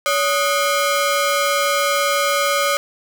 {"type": "ring-modulated tone", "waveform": "sawtooth", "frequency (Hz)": 906, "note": "A#5", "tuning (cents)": -50, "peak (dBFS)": -9, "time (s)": [0.06, 2.77], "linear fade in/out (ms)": 0, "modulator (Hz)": 339, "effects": []}